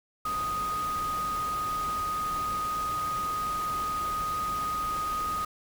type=tone in noise; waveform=sine; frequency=1244.5 Hz; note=D#6; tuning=in tune; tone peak=-28 dBFS; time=0.25-5.45 s; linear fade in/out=5 ms; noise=pink; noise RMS=-40 dBFS; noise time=0.25-5.45 s; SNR=+9 dB; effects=none